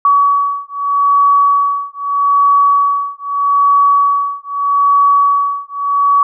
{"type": "beating tone pair", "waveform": "sine", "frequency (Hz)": [1133, 1133.8], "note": ["C#6", "C#6"], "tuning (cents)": [37, 39], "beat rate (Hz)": 0.8, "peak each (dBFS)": -12, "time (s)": [0.05, 6.23], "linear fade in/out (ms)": 2, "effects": []}